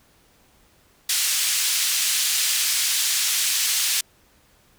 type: band-pass noise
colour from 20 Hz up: white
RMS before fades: -22 dBFS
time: 1.09-4.01 s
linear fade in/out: 5 ms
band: 2400 to 9000 Hz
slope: 12 dB/octave
effects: pink hiss -58 dBFS RMS until 4.78 s